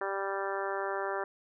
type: harmonic tone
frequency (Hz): 196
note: G3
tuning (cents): 0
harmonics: 2 / 3 / 4 / 5 / 6 / 7 / 8 / 9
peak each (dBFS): -36 / -38 / -39 / -40 / -41 / -41 / -42 / -43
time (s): 0.01-1.24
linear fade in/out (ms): 2
effects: none